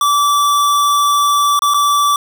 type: tone with dropouts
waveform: square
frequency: 1159 Hz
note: D6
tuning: 23 cents flat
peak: -11 dBFS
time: 0.01-2.16 s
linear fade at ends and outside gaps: 2 ms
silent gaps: 1.592-1.62 / 1.738-1.743 s
effects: none